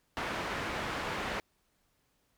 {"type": "low-pass noise", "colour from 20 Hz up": "white", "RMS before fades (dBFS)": -36, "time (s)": [0.17, 1.4], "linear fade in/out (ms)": 0, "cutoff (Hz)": 1800, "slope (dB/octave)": 12, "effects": ["pink hiss -74 dBFS RMS until 2.37 s"]}